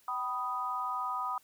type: chord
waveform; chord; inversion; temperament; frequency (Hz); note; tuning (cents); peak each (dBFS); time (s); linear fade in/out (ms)
sine; G augmented; none; equal with one note detuned; 765.6 / 987.8 / 1244.5; G5 / B5 / D#6; -41 / 0 / 0; -40 / -36 / -34; 0.08-1.38; 2
effects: white hiss -65 dBFS RMS until 1.43 s